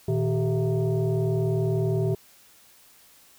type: tone with frequency modulation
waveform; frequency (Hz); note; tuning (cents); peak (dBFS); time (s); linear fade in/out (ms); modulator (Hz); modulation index
sine; 115; A#2; -23; -21; 0.08-2.15; 5; 270; 1.3
effects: white hiss -55 dBFS RMS until 3.38 s